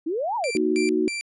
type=exponential two-way sweep; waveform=sine; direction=up then down; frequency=298.3 to 987.8 to 438 Hz; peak=-23 dBFS; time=0.06-0.51 s; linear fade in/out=10 ms; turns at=0.36 s
type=tone bursts; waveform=sawtooth; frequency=2352 Hz; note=D7; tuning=2 cents sharp; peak=-24 dBFS; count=3; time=0.44-1.21 s; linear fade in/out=0 ms; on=130 ms; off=190 ms
type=chord; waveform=sine; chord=D# minor; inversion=second; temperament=equal; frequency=233.1 / 311.1 / 370 Hz; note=A#3 / D#4 / F#4; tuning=0 / 0 / 0 cents; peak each=-27 / -23 / -22 dBFS; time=0.55-1.08 s; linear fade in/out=2 ms
effects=resampled to 24000 Hz